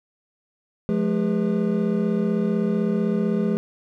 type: tone cluster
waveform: triangle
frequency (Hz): 177.9 / 213.7 / 403.3 / 489.9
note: F3 / G#3 / G4 / B4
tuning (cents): +32 / +50 / +49 / -14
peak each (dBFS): -23 / -20 / -25 / -29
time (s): 0.89-3.57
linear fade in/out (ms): 0
effects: none